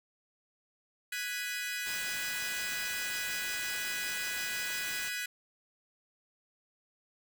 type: chord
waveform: sawtooth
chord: G# minor seventh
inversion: third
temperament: equal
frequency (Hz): 1480 / 1661.2 / 1975.5 / 2489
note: F#6 / G#6 / B6 / D#7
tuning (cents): 0 / 0 / 0 / 0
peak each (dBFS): -37 / -37 / -36 / -37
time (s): 1.12-5.26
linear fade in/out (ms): 5
type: band-stop noise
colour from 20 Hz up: white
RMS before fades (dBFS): -42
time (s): 1.85-5.1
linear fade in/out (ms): 20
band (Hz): 9900 to 14000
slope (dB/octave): 96
effects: none